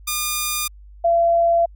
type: tone pair in turn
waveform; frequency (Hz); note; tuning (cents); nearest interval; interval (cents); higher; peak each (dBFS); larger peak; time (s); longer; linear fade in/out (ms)
5% pulse / sine; 1210 / 679.1; D#6 / F5; -49 / -49; minor seventh; 1000; first; -9 / -13; first; 0.07-0.68 / 1.04-1.66; second; 10
effects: added 50 Hz sine -40 dBFS peak until 1.75 s